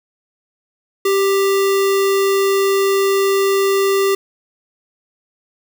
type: tone with sample-and-hold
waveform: sine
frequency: 391.6 Hz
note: G4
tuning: 2 cents flat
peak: -12 dBFS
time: 1.05-4.15 s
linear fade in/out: 5 ms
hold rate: 1575 Hz
effects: none